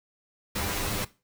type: noise with comb filter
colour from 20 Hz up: pink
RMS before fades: -30 dBFS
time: 0.55-1.05 s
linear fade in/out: 10 ms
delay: 10 ms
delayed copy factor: +0.65
effects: noise-tail reverb RT60 0.3 s tail -18 dB re dry